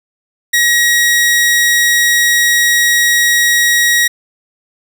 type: tone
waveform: sawtooth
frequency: 1900 Hz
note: A#6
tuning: 33 cents sharp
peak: -5 dBFS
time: 0.53-4.08 s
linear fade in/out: 10 ms
effects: none